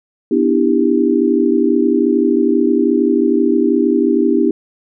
sine chord, E minor seventh, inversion second, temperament just, 247.2 / 296.7 / 329.6 / 395.6 Hz, B3 / D4 / E4 / G4, +2 / +18 / 0 / +16 cents, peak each -16 dBFS, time 0.31-4.51 s, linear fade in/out 5 ms, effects none

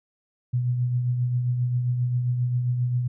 sine tone with tremolo, 123.47 Hz, B2, in tune, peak -19 dBFS, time 0.53-3.08 s, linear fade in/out 10 ms, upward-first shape triangle, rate 7.5 Hz, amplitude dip 45%, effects none

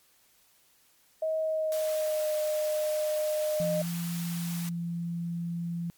sine tone with pitch glide, 634 to 611.3 Hz, D#5 to D#5, +32 to -31 cents, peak -26 dBFS, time 1.22-3.82 s, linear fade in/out 5 ms, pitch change -63 cents, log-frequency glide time 1.39-2.35 s
white high-pass noise, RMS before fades -41 dBFS, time 1.72-4.69 s, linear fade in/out 0 ms, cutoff 650 Hz, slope 96 dB/octave
sine tone, 170.6 Hz, F3, 40 cents flat, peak -30 dBFS, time 3.6-5.9 s, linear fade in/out 0 ms
effects white hiss -64 dBFS RMS until 5.97 s + MP3 96 kbps

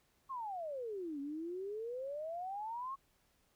sine exponential two-way sweep, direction down then up, 1108.7 to 274.9 to 1108.7 Hz, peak -39 dBFS, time 0.29-2.96 s, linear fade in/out 20 ms, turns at 1.2 s, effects pink hiss -74 dBFS RMS until 3.55 s

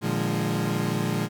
30% pulse chord, Bb dominant seventh, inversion none, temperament equal with one note detuned, 116.54 / 150.61 / 174.61 / 207.7 Hz, Bb2 / D3 / F3 / Ab3, 0 / +44 / 0 / 0 cents, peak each -27 dBFS, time 0.01-1.29 s, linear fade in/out 50 ms, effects none

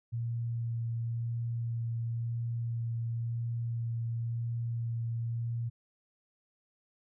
sine tone with vibrato, 116.5 Hz, A#2, 1 cent flat, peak -31 dBFS, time 0.12-5.7 s, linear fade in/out 20 ms, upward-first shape sine, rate 0.96 Hz, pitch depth 11 cents each way, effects none

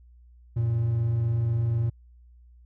triangle tone pair together, 92.5 / 116.54 Hz, F#2 / A#2, 0 / 0 cents, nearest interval major third, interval 400 cents, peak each -30 / -20 dBFS, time 0.56-1.9 s, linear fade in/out 10 ms, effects tanh soft clip ceiling -14 dBFS + added 60 Hz sine -50 dBFS peak until 2.65 s

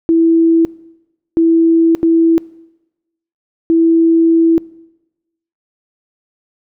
sine tone bursts at uneven times, 329.6 Hz, E4, in tune, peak -7 dBFS, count 4, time 0.09-0.65 / 1.37-1.95 / 2.03-2.38 / 3.7-4.58 s, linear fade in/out 0 ms, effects noise-tail reverb RT60 1.0 s tail -23 dB re dry

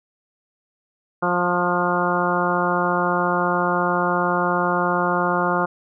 harmonic tone with a mistuned harmonic, 177.1 Hz, F3, 24 cents sharp, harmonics 1 / 2 / 3 / 4 / 5 / 6 / 7 / 8, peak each -26 / -26 / -26 / -26 / -26 / -26 / -26 / -26 dBFS, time 1.22-5.66 s, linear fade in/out 10 ms, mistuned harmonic 7, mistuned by -20 cents, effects none

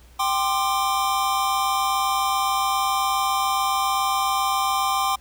square chord, G suspended fourth, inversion none, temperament equal with one note detuned, 784 / 1046.5 / 1193.8 Hz, G5 / C6 / D6, 0 / 0 / +28 cents, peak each -25 / -25 / -26 dBFS, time 0.19-5.16 s, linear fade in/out 10 ms, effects added 60 Hz sine -48 dBFS peak until 5.2 s + pink hiss -55 dBFS RMS until 5.2 s

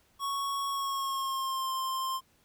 square tone with pitch glide, 1108.7 to 1051.9 Hz, C#6 to C6, 0 to +9 cents, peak -31 dBFS, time 0.19-2.21 s, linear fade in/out 50 ms, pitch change -91 cents, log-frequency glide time 0.69-1.71 s, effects pink hiss -67 dBFS RMS until 2.44 s

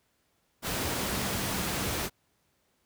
sine tone in noise, 192.8 Hz, G3, 28 cents flat, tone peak -39 dBFS, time 1.03-1.93 s, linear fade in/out 50 ms, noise pink, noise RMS -31 dBFS, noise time 0.62-2.1 s, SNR -11 dB, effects pink hiss -72 dBFS RMS until 2.85 s + high-pass 60 Hz 12 dB/octave

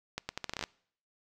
accelerating click train, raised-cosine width 0.2 ms, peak -17 dBFS, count 11, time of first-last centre 0.18-0.638 s, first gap 110 ms, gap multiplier 0.78, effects noise-tail reverb RT60 0.6 s tail -24 dB re dry

